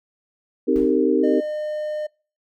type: chord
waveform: sine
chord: C minor seventh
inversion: none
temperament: equal with one note detuned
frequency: 261.6 / 311.1 / 392 / 459.5 Hz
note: C4 / Eb4 / G4 / Bb4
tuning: 0 / 0 / 0 / -25 cents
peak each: -21 dBFS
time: 0.67-1.41 s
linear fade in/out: 20 ms
type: noise with exponential decay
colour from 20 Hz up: brown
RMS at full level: -34 dBFS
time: 0.76-1.14 s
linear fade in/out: 0 ms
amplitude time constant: 81 ms
type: tone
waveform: triangle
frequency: 607 Hz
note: D#5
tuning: 43 cents flat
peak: -22 dBFS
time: 1.23-2.07 s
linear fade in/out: 10 ms
effects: noise-tail reverb RT60 0.4 s tail -26 dB re dry